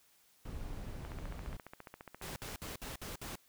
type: noise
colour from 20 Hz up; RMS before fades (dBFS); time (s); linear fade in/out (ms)
brown; -43; 0.45-1.57; 5
type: click train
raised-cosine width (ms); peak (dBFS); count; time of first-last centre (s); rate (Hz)
0.5; -32; 22; 1.05-2.488; 14.6
type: noise bursts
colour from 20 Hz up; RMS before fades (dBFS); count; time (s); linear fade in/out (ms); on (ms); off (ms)
pink; -44; 6; 2.22-3.355; 0; 140; 59
effects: white hiss -68 dBFS RMS until 3.48 s